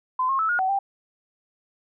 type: tone with pitch steps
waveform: sine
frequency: 1023 / 1077 / 1308 / 1433 / 756 / 789 Hz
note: C6 / C6 / E6 / F6 / F#5 / G5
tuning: -39 / +50 / -14 / +44 / +37 / +11 cents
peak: -20 dBFS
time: 0.19-0.79 s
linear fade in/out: 5 ms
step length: 100 ms
effects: none